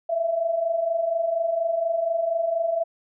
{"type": "tone pair together", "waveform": "sine", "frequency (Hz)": [645.8, 670], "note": ["E5", "E5"], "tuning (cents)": [-36, 28], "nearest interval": "minor second", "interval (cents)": 64, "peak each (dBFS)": [-28, -22], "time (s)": [0.09, 2.84], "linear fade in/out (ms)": 10, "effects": []}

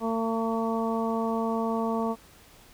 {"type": "harmonic tone", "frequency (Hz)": 226.2, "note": "A3", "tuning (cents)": 48, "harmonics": [1, 2, 3, 4, 5], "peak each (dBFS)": [-28, -31, -33, -34, -35], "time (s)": [0, 2.16], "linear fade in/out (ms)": 50, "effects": ["pink hiss -54 dBFS RMS until 2.73 s"]}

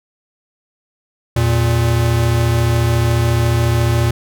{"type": "tone pair together", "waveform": "square", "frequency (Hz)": [82.7, 116.92], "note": ["E2", "A#2"], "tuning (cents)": [6, 6], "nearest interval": "tritone", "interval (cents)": 600, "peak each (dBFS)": [-19, -14], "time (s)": [1.36, 4.11], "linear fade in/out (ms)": 5, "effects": []}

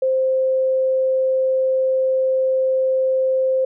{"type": "tone", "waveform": "sine", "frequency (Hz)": 523.3, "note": "C5", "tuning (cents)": 0, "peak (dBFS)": -15, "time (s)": [0.02, 3.65], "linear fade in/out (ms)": 5, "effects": []}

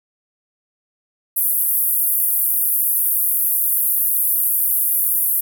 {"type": "band-pass noise", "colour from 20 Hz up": "pink", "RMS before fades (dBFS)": -18, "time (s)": [1.36, 5.41], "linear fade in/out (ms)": 10, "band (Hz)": [11000, 16000], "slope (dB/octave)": 48, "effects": []}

